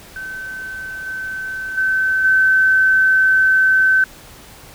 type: tone with level steps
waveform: sine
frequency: 1534 Hz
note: G6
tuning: 38 cents flat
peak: -26 / -23 / -14 / -10 dBFS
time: 0.16-4.04 s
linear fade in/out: 2 ms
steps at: 1.06 / 1.77 / 2.24 s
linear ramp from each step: 10 ms
effects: pink hiss -41 dBFS RMS until 4.74 s